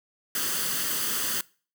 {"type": "noise with comb filter", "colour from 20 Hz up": "white", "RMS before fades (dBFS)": -28, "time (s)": [0.35, 1.41], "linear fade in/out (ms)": 2, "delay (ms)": 0.64, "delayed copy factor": 0.6, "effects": ["noise-tail reverb RT60 0.4 s tail -23 dB re dry", "high-pass 150 Hz 12 dB/octave"]}